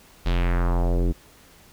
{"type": "tone with low-pass filter sweep", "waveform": "square", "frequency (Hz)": 43.65, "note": "F1", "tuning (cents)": 0, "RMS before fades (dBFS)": -21, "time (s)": [0.25, 1.13], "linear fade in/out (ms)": 20, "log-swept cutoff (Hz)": [4200, 310], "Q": 2.1, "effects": ["pink hiss -52 dBFS RMS until 1.72 s"]}